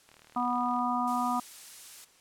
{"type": "click train", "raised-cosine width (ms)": 0.3, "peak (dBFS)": -38, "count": 28, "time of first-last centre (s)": [0.09, 0.789], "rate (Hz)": 38.6}
{"type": "harmonic tone", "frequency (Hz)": 245.2, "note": "B3", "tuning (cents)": -12, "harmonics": [1, 3, 4, 5], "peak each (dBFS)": [-32, -32, -32, -32], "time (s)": [0.36, 1.4], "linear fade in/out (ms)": 5}
{"type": "noise", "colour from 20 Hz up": "blue", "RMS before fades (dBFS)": -44, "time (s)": [1.07, 2.05], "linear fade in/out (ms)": 10}
{"effects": ["white hiss -61 dBFS RMS until 2.2 s", "low-pass 10000 Hz 12 dB/octave"]}